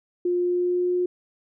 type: tone with pitch glide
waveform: sine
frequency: 354.3 to 358.6 Hz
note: F4 to F4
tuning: +25 to +46 cents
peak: -20 dBFS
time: 0.25-1.06 s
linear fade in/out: 5 ms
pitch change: +21 cents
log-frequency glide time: 0.39-0.95 s
effects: none

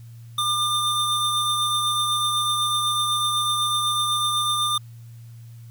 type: tone pair together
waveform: square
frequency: 1200 / 3592 Hz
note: D6 / A7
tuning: +37 / +35 cents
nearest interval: octave + perfect fifth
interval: 1898 cents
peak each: -24 dBFS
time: 0.38-4.78 s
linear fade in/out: 5 ms
effects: added 116 Hz sine -39 dBFS peak until 5.7 s + white hiss -59 dBFS RMS until 5.7 s

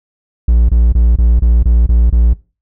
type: tone bursts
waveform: triangle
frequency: 58.27 Hz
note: A#1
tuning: in tune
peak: -4 dBFS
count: 8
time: 0.48-2.335 s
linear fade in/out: 5 ms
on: 210 ms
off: 25 ms
effects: noise-tail reverb RT60 0.3 s tail -20 dB re dry

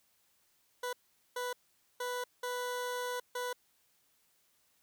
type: tone bursts at uneven times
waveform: 20% pulse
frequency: 493.9 Hz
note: B4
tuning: in tune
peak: -30 dBFS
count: 5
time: 0.83-0.93 / 1.36-1.53 / 2-2.24 / 2.43-3.2 / 3.35-3.53 s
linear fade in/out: 5 ms
effects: white hiss -72 dBFS RMS until 4.82 s

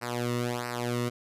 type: tone with flanger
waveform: sawtooth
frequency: 121.1 Hz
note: B2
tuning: 34 cents flat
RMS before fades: -31 dBFS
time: 0.01-1.1 s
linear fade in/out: 20 ms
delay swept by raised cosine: 0.29 to 1.27 ms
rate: 1.5 Hz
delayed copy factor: -0.9
effects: resampled to 32000 Hz

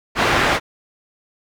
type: low-pass noise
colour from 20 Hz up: white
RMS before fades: -17 dBFS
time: 0.15-0.6 s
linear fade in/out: 50 ms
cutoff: 1900 Hz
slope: 12 dB/octave
effects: none

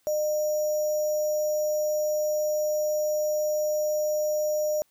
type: tone with sample-and-hold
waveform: sine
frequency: 606 Hz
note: D#5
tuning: 46 cents flat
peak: -23 dBFS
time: 0.07-4.82 s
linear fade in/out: 0 ms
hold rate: 6300 Hz
effects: white hiss -68 dBFS RMS until 4.9 s

